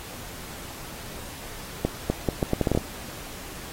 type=accelerating click train; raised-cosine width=2 ms; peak=-8 dBFS; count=10; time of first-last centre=1.85-2.775 s; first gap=250 ms; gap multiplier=0.75; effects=pink hiss -40 dBFS RMS until 3.72 s + AAC 48 kbps